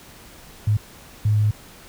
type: tone bursts at uneven times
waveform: sine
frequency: 105.7 Hz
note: G#2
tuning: 31 cents sharp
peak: -15 dBFS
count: 2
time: 0.67-0.77 / 1.25-1.51 s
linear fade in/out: 5 ms
effects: pink hiss -45 dBFS RMS until 1.88 s